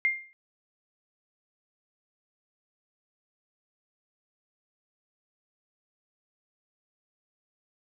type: tone with exponential decay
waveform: sine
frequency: 2111 Hz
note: C7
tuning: 15 cents sharp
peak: -19 dBFS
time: 0.05-0.33 s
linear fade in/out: 0 ms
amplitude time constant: 60 ms
effects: none